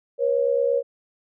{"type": "tone pair together", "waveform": "sine", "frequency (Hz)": [481.2, 550], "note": ["B4", "C#5"], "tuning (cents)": [-45, -14], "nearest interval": "major second", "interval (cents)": 231, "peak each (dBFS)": -21, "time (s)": [0.18, 0.83], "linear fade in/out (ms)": 50, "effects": []}